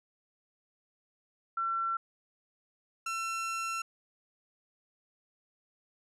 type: tone pair in turn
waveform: sine / 30% pulse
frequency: 1350 / 1350 Hz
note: E6 / E6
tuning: +41 / +41 cents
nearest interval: unison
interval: 0 cents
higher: neither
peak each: -29 / -30 dBFS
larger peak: first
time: 1.57-1.97 / 3.06-3.82 s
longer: second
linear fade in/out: 5 ms
effects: low-pass 10000 Hz 12 dB/octave

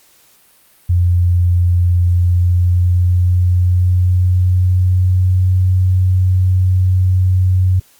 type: tone with pitch glide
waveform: sine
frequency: 88.2 to 92.42 Hz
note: F2 to F#2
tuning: +18 to -1 cents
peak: -9 dBFS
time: 0.89-7.8 s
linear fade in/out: 10 ms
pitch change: +81 cents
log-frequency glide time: 2.14-5.56 s
effects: white hiss -50 dBFS RMS until 7.99 s + Opus 48 kbps

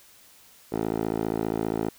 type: tone with band-pass filter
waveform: 10% pulse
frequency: 55 Hz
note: A1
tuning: in tune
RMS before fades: -28 dBFS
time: 0.72-1.9 s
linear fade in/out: 5 ms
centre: 460 Hz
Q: 1.8
effects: white hiss -54 dBFS RMS until 1.98 s

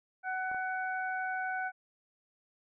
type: harmonic tone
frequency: 748 Hz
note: F#5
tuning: 19 cents sharp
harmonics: 1 / 2 / 3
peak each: -35 / -35 / -47 dBFS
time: 0.23-1.72 s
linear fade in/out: 50 ms
type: clicks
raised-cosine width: 1 ms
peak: -35 dBFS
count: 2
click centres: 0.515 / 0.546 s
effects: none

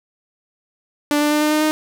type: tone with pitch steps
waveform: sawtooth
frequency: 293.7 / 296.6 / 299.5 / 302.5 / 305.5 / 308.5 Hz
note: D4 / D4 / D4 / D#4 / D#4 / D#4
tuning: 0 / +17 / +34 / -49 / -32 / -15 cents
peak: -11 dBFS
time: 1.11-1.71 s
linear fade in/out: 0 ms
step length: 100 ms
effects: none

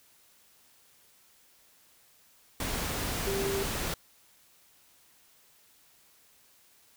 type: tone in noise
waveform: sine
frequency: 393 Hz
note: G4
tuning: 4 cents sharp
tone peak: -30 dBFS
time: 3.27-3.63 s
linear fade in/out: 2 ms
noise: pink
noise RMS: -33 dBFS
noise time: 2.6-3.94 s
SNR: 0 dB
effects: white hiss -62 dBFS RMS until 6.96 s

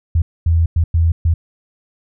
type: tone bursts at uneven times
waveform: sine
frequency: 82.8 Hz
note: E2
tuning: 8 cents sharp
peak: -10 dBFS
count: 5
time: 0.15-0.22 / 0.46-0.66 / 0.76-0.84 / 0.94-1.12 / 1.25-1.34 s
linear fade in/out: 5 ms
effects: none

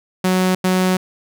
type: tone bursts at uneven times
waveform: sawtooth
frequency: 185 Hz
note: F#3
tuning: in tune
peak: -10 dBFS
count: 2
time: 0.24-0.55 / 0.64-0.97 s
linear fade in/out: 5 ms
effects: none

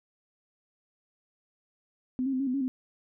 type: tone with pitch steps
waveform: sine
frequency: 254.7 / 270.5 / 257.8 / 274.8 / 252 / 276.8 / 257.4 Hz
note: C4 / C#4 / C4 / C#4 / B3 / C#4 / C4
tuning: -46 / -42 / -26 / -15 / +35 / -2 / -28 cents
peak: -26 dBFS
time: 2.19-2.68 s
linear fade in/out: 0 ms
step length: 70 ms
effects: none

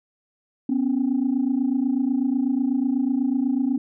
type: tone pair together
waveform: sine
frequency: 249.1 / 277.2 Hz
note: B3 / C#4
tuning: +15 / 0 cents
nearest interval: major second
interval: 185 cents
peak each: -21 dBFS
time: 0.69-3.78 s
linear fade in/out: 5 ms
effects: tanh soft clip ceiling -14 dBFS

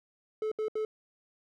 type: tone bursts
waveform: triangle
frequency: 432.9 Hz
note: A4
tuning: 28 cents flat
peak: -27 dBFS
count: 3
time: 0.42-0.85 s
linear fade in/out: 2 ms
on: 96 ms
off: 71 ms
effects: none

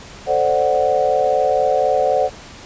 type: chord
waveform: sine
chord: D dominant seventh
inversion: second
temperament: equal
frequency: 440 / 523.3 / 587.3 / 740 Hz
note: A4 / C5 / D5 / F#5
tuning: 0 / 0 / 0 / 0 cents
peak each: -23 / -18 / -19 / -18 dBFS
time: 0.26-2.3 s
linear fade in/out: 50 ms
effects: pink hiss -38 dBFS RMS until 2.65 s + resampled to 16000 Hz

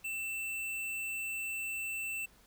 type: tone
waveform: square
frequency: 2670 Hz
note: E7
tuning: 22 cents sharp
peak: -36 dBFS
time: 0.04-2.26 s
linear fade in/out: 10 ms
effects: added 50 Hz sine -70 dBFS peak until 2.46 s + pink hiss -63 dBFS RMS until 2.46 s

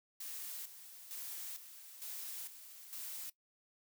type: noise with tremolo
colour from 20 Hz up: blue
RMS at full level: -45 dBFS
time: 0.2-3.3 s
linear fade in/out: 5 ms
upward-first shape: square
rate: 1.1 Hz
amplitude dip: 65%
effects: noise-tail reverb RT60 0.1 s tail -19 dB re dry

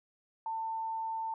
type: tone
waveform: sine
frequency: 895 Hz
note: A5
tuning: 29 cents sharp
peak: -33 dBFS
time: 0.46-1.34 s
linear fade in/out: 2 ms
effects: none

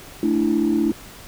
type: chord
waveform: sine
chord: A suspended fourth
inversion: none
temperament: equal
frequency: 220 / 293.7 / 329.6 Hz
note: A3 / D4 / E4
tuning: 0 / 0 / 0 cents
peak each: -21 / -20 / -19 dBFS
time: 0.23-0.92 s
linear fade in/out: 2 ms
effects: tanh soft clip ceiling -10 dBFS + pink hiss -41 dBFS RMS until 1.27 s

